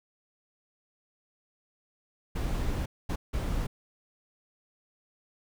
brown noise bursts at uneven times, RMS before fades -30 dBFS, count 3, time 2.35-2.86 / 3.09-3.16 / 3.33-3.67 s, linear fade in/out 10 ms, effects none

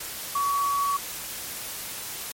sine tone in noise, 1129 Hz, C#6, 31 cents sharp, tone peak -22 dBFS, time 0.35-0.97 s, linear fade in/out 5 ms, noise white, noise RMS -35 dBFS, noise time 0-2.32 s, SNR +10 dB, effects MP3 64 kbps

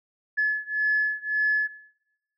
sine beating tone pair, 1713 / 1714.8 Hz, A6 / A6, -47 / -45 cents, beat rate 1.8 Hz, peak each -24 dBFS, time 0.37-1.68 s, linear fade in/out 20 ms, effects noise-tail reverb RT60 0.8 s tail -17 dB re dry + tanh soft clip ceiling -14 dBFS

